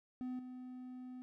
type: tone with level steps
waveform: triangle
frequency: 252.7 Hz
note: B3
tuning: 40 cents sharp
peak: -37 / -44 dBFS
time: 0.21-1.22 s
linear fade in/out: 0 ms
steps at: 0.39 s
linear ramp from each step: 2 ms
effects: none